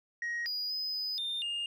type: tone with pitch steps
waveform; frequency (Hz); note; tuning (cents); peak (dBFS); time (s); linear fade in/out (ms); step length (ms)
sine; 1886 / 4899 / 5030 / 5000 / 3616 / 2825; A#6 / D#8 / D#8 / D#8 / A7 / F7; +20 / -28 / +18 / +8 / +47 / +19; -30; 0.22-1.66; 2; 240
effects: tanh soft clip ceiling -31 dBFS